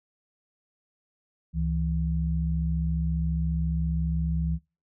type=tone pair together; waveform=sine; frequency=68.77 / 163.3 Hz; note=C#2 / E3; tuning=-13 / -16 cents; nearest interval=octave + minor third; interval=1497 cents; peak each=-27 / -27 dBFS; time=1.53-4.59 s; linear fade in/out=50 ms; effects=noise-tail reverb RT60 0.3 s tail -22 dB re dry